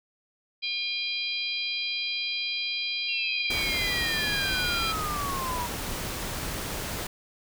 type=harmonic tone; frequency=804 Hz; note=G5; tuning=44 cents sharp; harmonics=3 / 4 / 5 / 6; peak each=-32 / -33 / -34 / -35 dBFS; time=0.62-4.93 s; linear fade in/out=20 ms
type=exponential sweep; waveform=sine; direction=down; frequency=2794 to 952 Hz; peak=-30 dBFS; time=3.08-5.67 s; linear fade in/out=10 ms
type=noise; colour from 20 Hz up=pink; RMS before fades=-33 dBFS; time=3.5-7.07 s; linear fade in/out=5 ms
effects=none